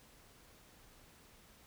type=silence; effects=pink hiss -62 dBFS RMS until 1.66 s